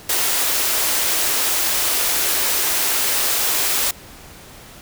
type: high-pass noise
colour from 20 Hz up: white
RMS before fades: -19 dBFS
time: 0.09-3.91 s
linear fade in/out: 5 ms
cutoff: 290 Hz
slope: 24 dB/octave
effects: pink hiss -41 dBFS RMS until 4.81 s